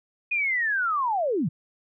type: linear sweep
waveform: sine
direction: down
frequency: 2489 to 123.47 Hz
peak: -22 dBFS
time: 0.31-1.49 s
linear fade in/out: 10 ms
effects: none